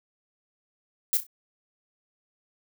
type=noise with echo; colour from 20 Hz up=violet; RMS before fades=-23 dBFS; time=1.13-1.17 s; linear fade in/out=0 ms; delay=32 ms; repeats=3; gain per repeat=-10 dB; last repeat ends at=1.266 s; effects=none